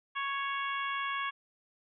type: harmonic tone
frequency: 554.4 Hz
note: C#5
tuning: in tune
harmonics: 2 / 3 / 4 / 5 / 6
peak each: -34 / -38 / -40 / -42 / -44 dBFS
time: 0.15-1.31 s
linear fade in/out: 20 ms
effects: none